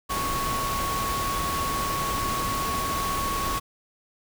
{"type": "tone in noise", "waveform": "sine", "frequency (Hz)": 1108.7, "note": "C#6", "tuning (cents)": 0, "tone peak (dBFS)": -27, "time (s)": [0.09, 3.6], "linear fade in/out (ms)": 20, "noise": "pink", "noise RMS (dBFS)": -30, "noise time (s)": [0.09, 3.6], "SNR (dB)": 0, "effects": []}